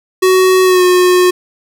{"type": "tone with pitch glide", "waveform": "square", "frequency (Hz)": [373.1, 362.1], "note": ["F#4", "F#4"], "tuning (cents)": [14, -37], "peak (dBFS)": -7, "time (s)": [0.22, 1.31], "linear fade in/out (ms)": 10, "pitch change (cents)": -51, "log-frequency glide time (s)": [0.64, 0.83], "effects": []}